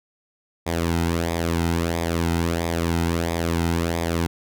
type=tone with flanger; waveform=sawtooth; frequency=84 Hz; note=E2; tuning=33 cents sharp; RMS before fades=-23 dBFS; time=0.66-4.27 s; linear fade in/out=10 ms; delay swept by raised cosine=0.69 to 1.79 ms; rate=1.5 Hz; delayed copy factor=-0.65; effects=none